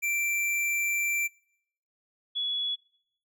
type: tone pair in turn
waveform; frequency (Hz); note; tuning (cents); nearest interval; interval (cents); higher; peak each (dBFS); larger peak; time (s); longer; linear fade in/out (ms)
square / sine; 2349 / 3388; D7 / G#7; 0 / +34; tritone; 634; second; -27; neither; 0.02-1.28 / 2.35-2.76; first; 20
effects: noise-tail reverb RT60 0.7 s tail -23 dB re dry